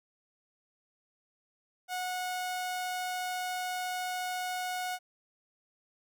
sawtooth tone, 731 Hz, F#5, 21 cents flat, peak -29 dBFS, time 1.88-4.99 s, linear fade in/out 50 ms, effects none

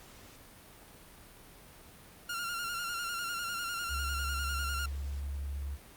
sawtooth tone with vibrato, 1394 Hz, F6, 4 cents flat, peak -31 dBFS, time 2.29-4.86 s, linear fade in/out 5 ms, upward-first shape square, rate 10 Hz, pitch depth 35 cents each way
sine tone with pitch glide, 69.7 to 70.23 Hz, C#2 to C#2, +10 to +23 cents, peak -34 dBFS, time 3.88-5.78 s, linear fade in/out 50 ms, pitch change +13 cents, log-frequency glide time 4.54-5.38 s
effects pink hiss -54 dBFS RMS until 5.96 s + Opus 48 kbps

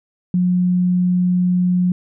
sine tone, 180 Hz, F#3, 47 cents flat, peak -13 dBFS, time 0.34-1.92 s, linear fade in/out 2 ms, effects none

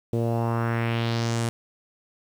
sawtooth tone with low-pass filter sweep, 116.1 Hz, A#2, 7 cents flat, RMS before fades -25 dBFS, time 0.13-1.49 s, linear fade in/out 0 ms, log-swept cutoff 440 to 10000 Hz, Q 2.3, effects 8-bit

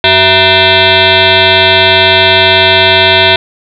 sine tone with frequency modulation, 2081 Hz, C7, 10 cents flat, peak -3 dBFS, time 0.04-3.36 s, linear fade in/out 2 ms, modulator 284 Hz, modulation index 6.3, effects 7-bit

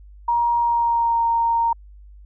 sine tone with pitch glide, 945 to 926.6 Hz, A#5 to A#5, +23 to -11 cents, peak -16 dBFS, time 0.28-1.73 s, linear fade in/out 5 ms, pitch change -34 cents, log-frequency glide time 0.56-1.21 s, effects added 50 Hz sine -41 dBFS peak until 2.25 s

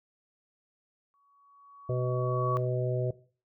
sine tone with exponential growth, 1125 Hz, C#6, 25 cents sharp, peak -27 dBFS, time 1.14-2.57 s, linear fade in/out 0 ms, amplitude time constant 310 ms
harmonic tone, 125.4 Hz, B2, 27 cents sharp, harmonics 1 / 3 / 4 / 5, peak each -29 / -34 / -35 / -36 dBFS, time 1.89-3.11 s, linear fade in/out 5 ms
effects noise-tail reverb RT60 0.4 s tail -18 dB re dry

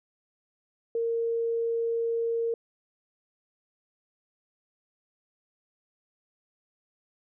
sine tone, 461.6 Hz, A#4, 17 cents flat, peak -25 dBFS, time 0.95-2.54 s, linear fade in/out 2 ms, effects none

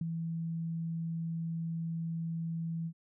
sine tone with ADSR envelope, 165 Hz, E3, 2 cents sharp, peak -29 dBFS, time 0.01-2.93 s, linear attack 4 ms, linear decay 16 ms, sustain -4 dB, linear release 67 ms, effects none

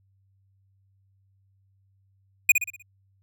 square tone with echo, 2461 Hz, D#7, 20 cents flat, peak -12 dBFS, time 2.49-2.52 s, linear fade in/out 5 ms, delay 61 ms, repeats 5, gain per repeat -7 dB, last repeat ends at 2.825 s, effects added 97 Hz sine -62 dBFS peak until 3.22 s

